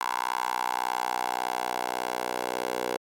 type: tone with high-pass filter sweep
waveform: 10% pulse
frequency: 61.74 Hz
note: B1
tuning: in tune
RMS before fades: -30 dBFS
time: 0.01-2.97 s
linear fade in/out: 0 ms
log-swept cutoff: 1000 to 530 Hz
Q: 3.8
effects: AAC 64 kbps